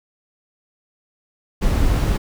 brown noise, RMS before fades -17 dBFS, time 1.61-2.18 s, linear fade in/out 20 ms, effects none

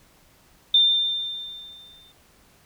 sine tone with exponential decay, 3593 Hz, A7, 36 cents sharp, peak -12 dBFS, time 0.74-2.12 s, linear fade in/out 5 ms, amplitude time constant 300 ms, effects pink hiss -57 dBFS RMS until 2.65 s

